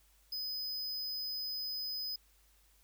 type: tone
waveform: square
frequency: 5020 Hz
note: D#8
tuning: 15 cents sharp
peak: -37 dBFS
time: 0.32-2.16 s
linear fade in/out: 5 ms
effects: added 50 Hz sine -67 dBFS peak until 2.83 s + white hiss -69 dBFS RMS until 2.83 s

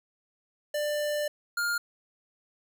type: tone pair in turn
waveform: square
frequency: 593 / 1410.4 Hz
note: D5 / F6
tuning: +17 / +17 cents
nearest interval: octave + minor third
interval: 1500 cents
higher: second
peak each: -28 / -27 dBFS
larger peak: second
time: 0.74-1.28 / 1.57-1.78 s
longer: first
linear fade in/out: 5 ms
effects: 10-bit

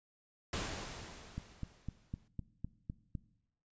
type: noise with exponential decay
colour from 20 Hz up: pink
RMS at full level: -37 dBFS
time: 0.53-2.28 s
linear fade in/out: 2 ms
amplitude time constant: 380 ms
type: click train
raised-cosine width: 5 ms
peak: -27 dBFS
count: 8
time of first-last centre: 1.38-3.152 s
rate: 3.95 Hz
effects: noise-tail reverb RT60 0.8 s tail -19 dB re dry + resampled to 16000 Hz

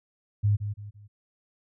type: tone with echo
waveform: sine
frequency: 103.4 Hz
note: G#2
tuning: 7 cents flat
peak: -19 dBFS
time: 0.43-0.57 s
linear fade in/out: 20 ms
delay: 170 ms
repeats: 3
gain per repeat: -9 dB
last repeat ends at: 1.08 s
effects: none

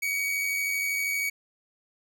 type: tone with amplitude modulation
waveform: 45% pulse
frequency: 2256 Hz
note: C#7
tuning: 30 cents sharp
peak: -24 dBFS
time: 0.02-1.3 s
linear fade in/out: 10 ms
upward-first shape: sine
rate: 92.7 Hz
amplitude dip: 40%
effects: none

